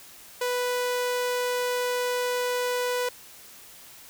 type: tone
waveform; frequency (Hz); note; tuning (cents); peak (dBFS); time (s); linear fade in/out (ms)
sawtooth; 493.9; B4; 0; -21; 0.41-3.09; 5
effects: white hiss -48 dBFS RMS until 4.09 s